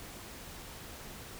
silence, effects pink hiss -47 dBFS RMS until 1.39 s

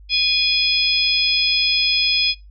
harmonic tone with a mistuned harmonic, 839 Hz, G#5, 17 cents sharp, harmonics 3 / 4 / 5 / 6, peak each -19 / -20 / -25 / -19 dBFS, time 0.09-2.35 s, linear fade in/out 50 ms, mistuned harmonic 3, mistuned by -36 cents, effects noise-tail reverb RT60 0.2 s tail -19 dB re dry + added 50 Hz sine -40 dBFS peak until 2.5 s

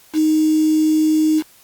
sine tone with quantisation, 311.1 Hz, D#4, in tune, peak -12 dBFS, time 0.13-1.43 s, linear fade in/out 50 ms, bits 5, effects white hiss -49 dBFS RMS until 1.63 s + Opus 48 kbps

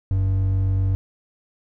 triangle tone pair together, 47.82 / 95.8 Hz, G1 / G2, -42 / -39 cents, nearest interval octave, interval 1203 cents, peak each -24 / -16 dBFS, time 0.11-0.95 s, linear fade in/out 0 ms, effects none

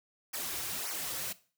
white noise with flanger, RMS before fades -37 dBFS, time 0.33-1.33 s, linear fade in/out 10 ms, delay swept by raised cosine 0.25 to 4.95 ms, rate 1.8 Hz, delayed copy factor -1, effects noise-tail reverb RT60 0.4 s tail -18 dB re dry

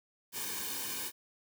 white noise with comb filter, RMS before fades -38 dBFS, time 0.32-1.12 s, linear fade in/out 50 ms, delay 1.5 ms, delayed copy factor -0.9, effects none

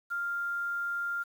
sine tone with quantisation, 1396.9 Hz, F6, in tune, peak -30 dBFS, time 0.1-1.24 s, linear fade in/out 20 ms, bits 9, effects none

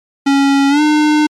square tone with pitch glide, 277.2 to 302.3 Hz, C#4 to D#4, 0 to -50 cents, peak -9 dBFS, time 0.26-1.27 s, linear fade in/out 10 ms, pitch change +150 cents, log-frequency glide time 0.69-0.81 s, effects low-pass 6000 Hz 12 dB/octave + MP3 96 kbps

